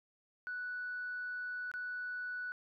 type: tone with dropouts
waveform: sine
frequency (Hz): 1480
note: F#6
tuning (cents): 0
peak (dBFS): -37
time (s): 0.47-2.52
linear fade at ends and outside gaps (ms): 0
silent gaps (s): 1.715-1.739
effects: tanh soft clip ceiling -33 dBFS

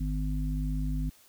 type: harmonic tone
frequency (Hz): 50.9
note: G#1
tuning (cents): -34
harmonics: 1 / 3 / 5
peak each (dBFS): -29 / -34 / -36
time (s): 0-1.1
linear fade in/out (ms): 10
effects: white hiss -59 dBFS RMS until 1.28 s

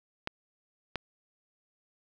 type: clicks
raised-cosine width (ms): 0.3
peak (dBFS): -16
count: 2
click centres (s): 0.274 / 0.957
effects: none

